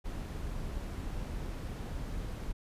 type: noise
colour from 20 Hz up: brown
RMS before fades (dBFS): -38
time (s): 0.04-2.53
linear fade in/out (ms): 20
effects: resampled to 32000 Hz